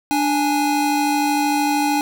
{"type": "tone pair together", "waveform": "square", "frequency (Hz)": [294.1, 829.2], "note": ["D4", "G#5"], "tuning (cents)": [3, -3], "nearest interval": "octave + tritone", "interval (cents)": 1794, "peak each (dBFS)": -20, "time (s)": [0.11, 2.01], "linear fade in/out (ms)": 0, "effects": []}